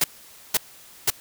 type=noise bursts; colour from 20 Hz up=white; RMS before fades=-19 dBFS; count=3; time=0.01-1.103 s; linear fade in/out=5 ms; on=31 ms; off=500 ms; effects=white hiss -48 dBFS RMS until 1.2 s